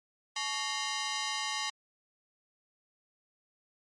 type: ring-modulated tone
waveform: 10% pulse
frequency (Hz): 987.8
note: B5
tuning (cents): 0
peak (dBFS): -20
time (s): 0.36-1.7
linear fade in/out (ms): 5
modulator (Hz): 131
effects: MP3 48 kbps